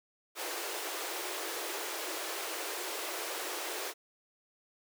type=high-pass noise; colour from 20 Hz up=pink; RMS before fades=-38 dBFS; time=0.35-3.94 s; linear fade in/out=50 ms; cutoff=320 Hz; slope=96 dB/octave; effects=none